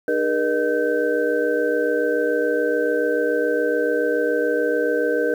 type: tone cluster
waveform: sine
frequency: 303.6 / 411 / 478 / 610 / 1544 Hz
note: D#4 / G#4 / A#4 / D#5 / G6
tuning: -42 / -18 / +43 / -34 / -27 cents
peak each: -26 / -26 / -20 / -27 / -27 dBFS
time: 0.08-5.34 s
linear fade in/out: 2 ms
effects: 8-bit